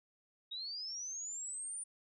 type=linear sweep; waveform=sine; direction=up; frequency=3729 to 9350 Hz; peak=-40 dBFS; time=0.51-1.84 s; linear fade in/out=10 ms; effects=none